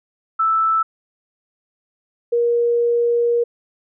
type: tone pair in turn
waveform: sine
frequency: 1318.5 / 473.5 Hz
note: E6 / A#4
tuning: 0 / +27 cents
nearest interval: octave + tritone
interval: 1773 cents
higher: first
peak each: -14 dBFS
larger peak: neither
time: 0.39-0.83 / 2.32-3.44 s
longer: second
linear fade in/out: 10 ms
effects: none